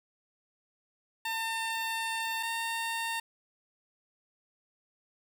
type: tone pair in turn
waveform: 15% pulse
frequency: 902 / 913.5 Hz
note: A5 / A#5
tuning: +43 / -35 cents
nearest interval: unison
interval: 22 cents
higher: second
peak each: -25 dBFS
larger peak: neither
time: 1.25-2.43 / 2.43-3.2 s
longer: first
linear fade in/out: 5 ms
effects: none